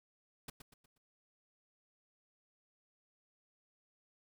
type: noise with echo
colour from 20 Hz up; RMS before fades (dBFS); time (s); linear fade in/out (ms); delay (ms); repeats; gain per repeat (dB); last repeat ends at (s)
pink; -45; 0.48-0.5; 5; 120; 4; -8; 0.98
effects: none

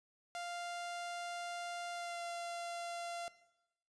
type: tone with pitch glide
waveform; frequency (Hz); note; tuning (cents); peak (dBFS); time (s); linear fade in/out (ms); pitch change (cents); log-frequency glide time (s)
sawtooth; 697 to 689; F5 to F5; -4 to -24; -37; 0.35-3.28; 0; -20; 1.92-2.22
effects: noise-tail reverb RT60 0.9 s tail -17 dB re dry + resampled to 22050 Hz

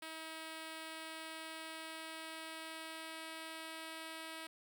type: tone with pitch glide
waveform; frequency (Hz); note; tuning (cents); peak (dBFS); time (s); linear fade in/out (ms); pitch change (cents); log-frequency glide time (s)
5% pulse; 320 to 321.9; D#4 to E4; +49 to -41; -34; 0.02-4.47; 5; +10; 0.8-4.03
effects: none

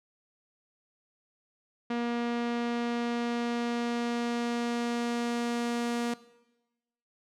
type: tone with low-pass filter sweep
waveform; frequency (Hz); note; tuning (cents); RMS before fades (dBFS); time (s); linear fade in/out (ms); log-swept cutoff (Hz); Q
sawtooth; 237.4; A#3; +32; -31; 1.9-6.14; 5; 3300 to 9300; 0.73
effects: noise-tail reverb RT60 1.0 s tail -18 dB re dry

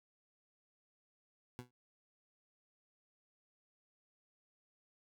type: tone with exponential decay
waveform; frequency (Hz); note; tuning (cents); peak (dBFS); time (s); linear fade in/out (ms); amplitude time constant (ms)
20% pulse; 123.47; B2; 0; -36; 1.59-1.71; 0; 25
effects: none

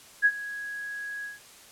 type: tone with ADSR envelope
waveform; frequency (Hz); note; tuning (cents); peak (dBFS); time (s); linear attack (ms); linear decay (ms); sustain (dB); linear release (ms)
sine; 1661.2; G#6; 0; -15; 0.22-1.4; 34; 54; -18; 160
effects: white hiss -51 dBFS RMS until 1.71 s + low-pass 11000 Hz 12 dB/octave

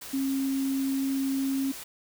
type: tone in noise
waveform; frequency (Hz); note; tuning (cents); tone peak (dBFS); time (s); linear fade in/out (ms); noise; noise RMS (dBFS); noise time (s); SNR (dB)
sine; 270; C#4; -45; -25; 0.13-1.72; 10; white; -41; 0.01-1.84; +13
effects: none

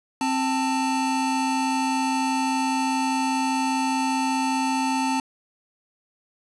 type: tone pair together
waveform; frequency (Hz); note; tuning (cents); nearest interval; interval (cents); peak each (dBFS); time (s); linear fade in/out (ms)
square; 264.1 / 887.5; C4 / A5; +16 / +15; octave + major sixth; 2099; -25; 0.21-5.2; 2
effects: resampled to 24000 Hz + 9-bit

